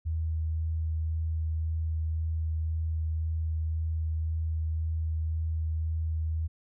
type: tone with vibrato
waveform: sine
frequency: 79.9 Hz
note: D#2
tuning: 47 cents sharp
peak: -27 dBFS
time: 0.05-6.48 s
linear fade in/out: 20 ms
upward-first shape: sine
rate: 1.9 Hz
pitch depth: 10 cents each way
effects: none